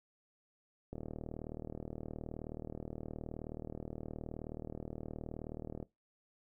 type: click train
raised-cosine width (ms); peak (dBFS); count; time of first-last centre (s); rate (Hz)
2; -29; 192; 0.93-5.827; 39
effects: noise-tail reverb RT60 0.2 s tail -20 dB re dry